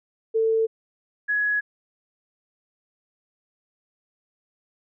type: tone pair in turn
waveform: sine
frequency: 446.5 / 1679 Hz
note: A4 / G#6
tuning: +25 / +18 cents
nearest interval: octave + major seventh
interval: 2293 cents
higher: second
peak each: -18 / -20 dBFS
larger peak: first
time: 0.34-0.67 / 1.28-1.61 s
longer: neither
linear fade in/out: 20 ms
effects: none